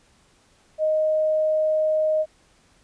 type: tone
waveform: sine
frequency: 622.3 Hz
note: D#5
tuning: in tune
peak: -18 dBFS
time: 0.78-2.26 s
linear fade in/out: 50 ms
effects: pink hiss -59 dBFS RMS until 2.83 s + resampled to 22050 Hz